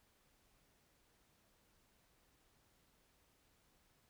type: silence
effects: pink hiss -74 dBFS RMS until 4.09 s